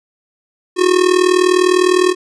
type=tone with amplitude modulation; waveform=square; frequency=363.3 Hz; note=F#4; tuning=32 cents flat; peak=-7 dBFS; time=0.76-2.15 s; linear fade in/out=50 ms; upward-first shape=sine; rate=39.9 Hz; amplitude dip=80%; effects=resampled to 22050 Hz